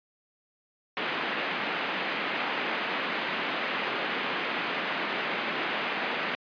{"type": "band-pass noise", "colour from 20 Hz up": "white", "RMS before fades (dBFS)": -31, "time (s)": [0.97, 6.35], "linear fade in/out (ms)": 0, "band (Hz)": [190, 2800], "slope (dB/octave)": 24, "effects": ["resampled to 11025 Hz"]}